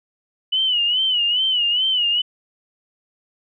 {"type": "tone with vibrato", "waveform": "sine", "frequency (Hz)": 2960, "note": "F#7", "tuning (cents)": 0, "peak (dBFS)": -16, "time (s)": [0.52, 2.22], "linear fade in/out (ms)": 10, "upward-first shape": "sine", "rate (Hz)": 2.4, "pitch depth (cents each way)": 94, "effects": []}